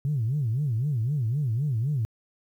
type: tone with vibrato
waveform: sine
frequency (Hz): 128.5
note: C3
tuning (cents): -31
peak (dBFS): -22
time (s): 0.05-2.05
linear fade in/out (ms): 0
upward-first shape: sine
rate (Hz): 3.9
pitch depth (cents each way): 290
effects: tanh soft clip ceiling -19 dBFS + 10-bit